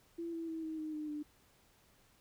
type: tone with pitch steps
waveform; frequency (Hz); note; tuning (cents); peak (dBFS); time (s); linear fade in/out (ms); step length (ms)
sine; 336.7 / 330 / 323.4 / 316.9 / 310.5 / 304.3 / 298.2; E4 / E4 / E4 / D#4 / D#4 / D#4 / D4; +37 / +2 / -33 / +32 / -3 / -38 / +27; -38; 0.18-1.23; 10; 150
effects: pink hiss -68 dBFS RMS until 2.2 s